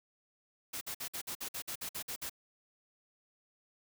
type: noise bursts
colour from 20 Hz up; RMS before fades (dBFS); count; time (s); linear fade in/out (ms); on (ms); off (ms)
white; -40; 12; 0.73-2.297; 10; 82; 53
effects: none